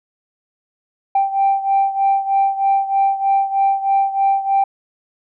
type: beating tone pair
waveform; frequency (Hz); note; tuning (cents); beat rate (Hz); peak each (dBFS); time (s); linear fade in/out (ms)
sine; 784 / 787.2; G5 / G5; 0 / +7; 3.2; -14 / -18; 1.15-4.64; 5
effects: tanh soft clip ceiling -8 dBFS